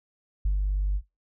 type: tone with ADSR envelope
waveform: sine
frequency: 49.07 Hz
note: G1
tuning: 2 cents sharp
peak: -19 dBFS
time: 0.45-1.02 s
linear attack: 6 ms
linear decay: 130 ms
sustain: -2 dB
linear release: 63 ms
effects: noise-tail reverb RT60 0.2 s tail -22 dB re dry + tanh soft clip ceiling -19 dBFS